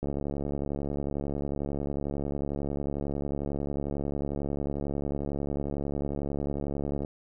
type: click train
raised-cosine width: 2 ms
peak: -19 dBFS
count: 500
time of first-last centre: 0.03-7.048 s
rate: 71.1 Hz
effects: none